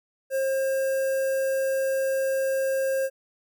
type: tone with notch filter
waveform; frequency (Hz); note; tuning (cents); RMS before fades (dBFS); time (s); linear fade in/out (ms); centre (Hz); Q
square; 535; C5; +38; -25; 0.3-3.1; 50; 3600; 0.5
effects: none